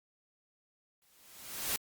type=noise with exponential growth; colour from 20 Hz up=white; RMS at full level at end=-31 dBFS; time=1.02-1.76 s; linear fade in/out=0 ms; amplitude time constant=160 ms; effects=Opus 48 kbps